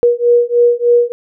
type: beating tone pair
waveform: sine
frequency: 477.5 / 480.8 Hz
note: A#4 / B4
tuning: +42 / -46 cents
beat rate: 3.3 Hz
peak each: -11 dBFS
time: 0.03-1.12 s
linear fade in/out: 0 ms
effects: none